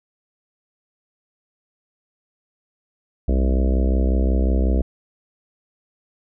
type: harmonic tone with a mistuned harmonic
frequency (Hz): 65.5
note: C2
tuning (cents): +2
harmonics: 1 / 3 / 4 / 5 / 6 / 7 / 8 / 9 / 10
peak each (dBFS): -16 / -26 / -28 / -30 / -32 / -33 / -34 / -35 / -36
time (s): 3.28-4.82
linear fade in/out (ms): 5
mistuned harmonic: 1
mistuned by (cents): -110
effects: none